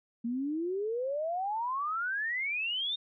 sine exponential sweep, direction up, 227.3 to 3700 Hz, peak -30 dBFS, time 0.24-2.96 s, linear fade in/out 10 ms, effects none

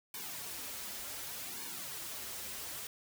white noise with flanger, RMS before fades -43 dBFS, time 0.14-2.87 s, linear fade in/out 2 ms, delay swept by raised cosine 1.5 to 6.8 ms, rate 0.67 Hz, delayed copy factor -0.75, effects none

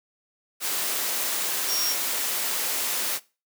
sine tone in noise, 5588 Hz, F8, in tune, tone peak -25 dBFS, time 1.67-1.96 s, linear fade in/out 50 ms, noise white, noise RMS -27 dBFS, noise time 0.6-3.2 s, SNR -1 dB, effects noise-tail reverb RT60 0.3 s tail -20 dB re dry + high-pass 300 Hz 12 dB/octave

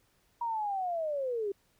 sine linear sweep, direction down, 956 to 385.7 Hz, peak -30 dBFS, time 0.41-1.52 s, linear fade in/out 5 ms, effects pink hiss -70 dBFS RMS until 1.79 s

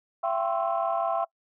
sine tone cluster, 674 / 779 / 1044 / 1084 / 1322 Hz, E5 / G5 / C6 / C#6 / E6, +38 / -11 / -4 / -39 / +5 cents, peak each -27 / -29 / -33 / -34 / -35 dBFS, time 0.23-1.25 s, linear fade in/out 10 ms, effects noise-tail reverb RT60 0.1 s tail -23 dB re dry + tanh soft clip ceiling -15 dBFS

